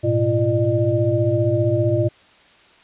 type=tone cluster; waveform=sine; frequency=106.1 / 121.3 / 342.1 / 604 Hz; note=G#2 / B2 / F4 / D5; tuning=+38 / -31 / -36 / +48 cents; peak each=-21 dBFS; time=0.03-2.09 s; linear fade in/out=20 ms; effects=white hiss -51 dBFS RMS until 2.83 s + resampled to 8000 Hz